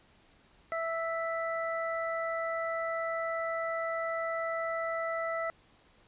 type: harmonic tone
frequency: 659.3 Hz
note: E5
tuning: in tune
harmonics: 1 / 2 / 3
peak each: -33 / -36 / -38 dBFS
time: 0.72-5.5 s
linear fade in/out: 0 ms
effects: pink hiss -63 dBFS RMS until 6.07 s + resampled to 8000 Hz